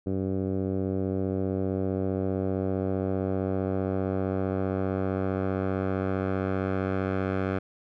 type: tone with low-pass filter sweep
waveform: 10% pulse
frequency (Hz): 95.3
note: G2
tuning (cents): -48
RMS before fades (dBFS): -28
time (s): 0.06-7.59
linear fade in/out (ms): 10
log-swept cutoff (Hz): 390 to 1700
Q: 1
effects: none